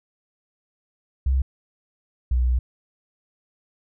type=tone pair in turn; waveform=sine; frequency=66 / 61.83 Hz; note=C2 / B1; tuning=+16 / +3 cents; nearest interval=minor second; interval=113 cents; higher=first; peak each=-17 dBFS; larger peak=neither; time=1.26-1.42 / 2.31-2.59 s; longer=second; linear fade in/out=5 ms; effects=none